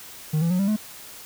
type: tone with pitch steps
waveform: triangle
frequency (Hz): 154.5 / 167.51 / 181.62 / 196.92 / 213.5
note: D#3 / E3 / F#3 / G3 / G#3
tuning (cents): -12 / +28 / -32 / +8 / +48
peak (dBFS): -17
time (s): 0.33-0.765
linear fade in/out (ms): 10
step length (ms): 87
effects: white hiss -42 dBFS RMS until 1.25 s